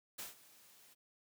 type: noise with ADSR envelope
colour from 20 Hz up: white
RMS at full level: -44 dBFS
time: 0.18-0.95 s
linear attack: 12 ms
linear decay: 150 ms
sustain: -19 dB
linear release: 24 ms
effects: high-pass 100 Hz 12 dB/octave